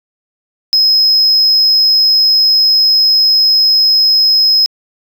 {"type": "tone", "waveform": "sine", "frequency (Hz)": 5120, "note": "D#8", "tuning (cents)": 49, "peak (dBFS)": -4, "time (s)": [0.73, 4.66], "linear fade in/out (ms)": 0, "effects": ["tanh soft clip ceiling -5 dBFS"]}